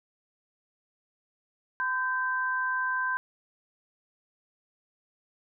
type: tone pair together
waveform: sine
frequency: 1017 / 1562.4 Hz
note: C6 / G6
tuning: -50 / -6 cents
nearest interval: perfect fifth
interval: 744 cents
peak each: -30 / -28 dBFS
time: 1.8-3.17 s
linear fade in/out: 0 ms
effects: none